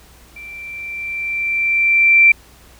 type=tone with level ramp; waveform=sine; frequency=2349 Hz; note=D7; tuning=in tune; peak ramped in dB=-32 to -5 dBFS; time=0.36-2.32 s; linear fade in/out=5 ms; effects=added 60 Hz sine -47 dBFS peak until 2.79 s + pink hiss -47 dBFS RMS until 2.79 s

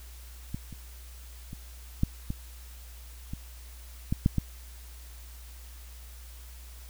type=clicks; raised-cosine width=5 ms; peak=-20 / -29 / -26 / -11 / -19 / -23 / -14 / -9 / -13 dBFS; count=9; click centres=0.545 / 0.727 / 1.531 / 2.034 / 2.304 / 3.335 / 4.125 / 4.261 / 4.383 s; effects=added 60 Hz sine -44 dBFS peak until 6.89 s + white hiss -53 dBFS RMS until 6.89 s

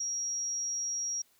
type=tone; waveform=sine; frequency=5660 Hz; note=F8; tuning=22 cents sharp; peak=-31 dBFS; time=0-1.22 s; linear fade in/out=5 ms; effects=white hiss -67 dBFS RMS until 1.39 s

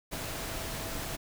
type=tone in noise; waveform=sine; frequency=659.3 Hz; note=E5; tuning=in tune; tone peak=-47 dBFS; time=0.11-1.17 s; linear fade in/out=20 ms; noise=pink; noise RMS=-37 dBFS; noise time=0.11-1.17 s; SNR=-13 dB; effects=none

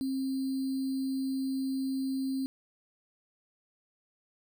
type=tone with sample-and-hold; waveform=sine; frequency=266.4 Hz; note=C4; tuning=31 cents sharp; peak=-29 dBFS; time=0.01-2.46 s; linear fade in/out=0 ms; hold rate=4410 Hz; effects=none

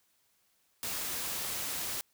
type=noise; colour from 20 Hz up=white; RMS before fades=-36 dBFS; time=0.83-2.01 s; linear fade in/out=0 ms; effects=white hiss -72 dBFS RMS until 2.13 s

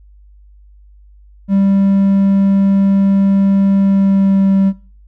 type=tone with pitch glide; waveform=triangle; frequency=196.3 to 194.27 Hz; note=G3 to G3; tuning=+3 to -15 cents; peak=-7 dBFS; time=1.48-4.73 s; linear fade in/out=50 ms; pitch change=-18 cents; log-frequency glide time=3.77-4.54 s; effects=noise-tail reverb RT60 0.4 s tail -20 dB re dry + added 50 Hz sine -40 dBFS peak until 5.07 s

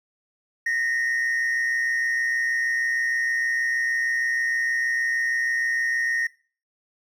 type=tone pair together; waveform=triangle; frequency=1849.1 / 1975.5 Hz; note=A#6 / B6; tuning=-15 / 0 cents; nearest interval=minor second; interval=115 cents; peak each=-19 / -27 dBFS; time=0.66-6.27 s; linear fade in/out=5 ms; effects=noise-tail reverb RT60 0.4 s tail -22 dB re dry + tanh soft clip ceiling -17 dBFS

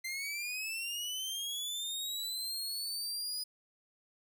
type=linear sweep; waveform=sawtooth; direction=up; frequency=2065 to 4978 Hz; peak=-33 dBFS; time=0.04-3.44 s; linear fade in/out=10 ms; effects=none

